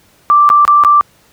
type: tone with dropouts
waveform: sine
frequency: 1174 Hz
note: D6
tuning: 1 cent flat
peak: -4 dBFS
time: 0.3-1.01 s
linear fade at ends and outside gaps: 0 ms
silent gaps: 0.491-0.501 / 0.651-0.678 / 0.837-0.848 s
effects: pink hiss -49 dBFS RMS until 1.32 s + high-pass 60 Hz 12 dB/octave